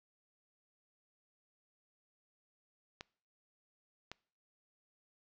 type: clicks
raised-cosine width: 0.2 ms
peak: -26 dBFS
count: 2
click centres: 3.009 / 4.116 s
effects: noise-tail reverb RT60 0.5 s tail -24 dB re dry + low-pass 6000 Hz 12 dB/octave